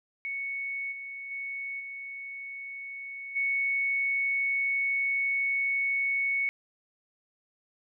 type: tone with level steps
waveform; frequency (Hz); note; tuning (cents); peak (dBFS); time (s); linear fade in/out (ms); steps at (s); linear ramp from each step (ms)
sine; 2217; C#7; 0; -31 / -37 / -33 / -37 / -25; 0.25-6.49; 0; 0.91 / 1.3 / 1.79 / 3.35; 20
effects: none